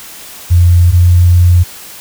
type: tone pair in turn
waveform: sine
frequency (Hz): 87.31 / 88.07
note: F2 / F2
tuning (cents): 0 / +15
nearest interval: unison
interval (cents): 15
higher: second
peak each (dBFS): -3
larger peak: neither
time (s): 0.5-0.92 / 0.92-1.64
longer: second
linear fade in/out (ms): 20
effects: white hiss -31 dBFS RMS until 2 s